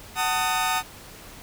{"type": "chord", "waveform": "sawtooth", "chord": "D# diminished", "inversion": "first", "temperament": "just", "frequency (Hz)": [746.7, 896, 1244.5], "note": ["F#5", "A5", "D#6"], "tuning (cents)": [16, 31, 0], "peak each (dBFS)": -23, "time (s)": [0.15, 0.83], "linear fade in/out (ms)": 50, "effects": ["pink hiss -44 dBFS RMS until 1.42 s"]}